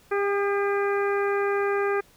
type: harmonic tone with a mistuned harmonic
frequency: 401.3 Hz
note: G4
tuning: 41 cents sharp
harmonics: 1 / 2 / 3 / 4 / 5 / 6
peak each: -23 / -32 / -31 / -32 / -37 / -39 dBFS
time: 0.11-2.01 s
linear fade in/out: 10 ms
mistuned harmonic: 3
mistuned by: +20 cents
effects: pink hiss -57 dBFS RMS until 2.16 s